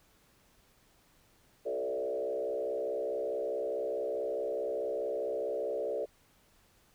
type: tone with frequency modulation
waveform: sine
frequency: 508 Hz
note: B4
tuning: 49 cents sharp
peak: -31 dBFS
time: 1.65-6.06 s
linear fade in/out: 20 ms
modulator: 64.7 Hz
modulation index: 1.8
effects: pink hiss -66 dBFS RMS until 6.94 s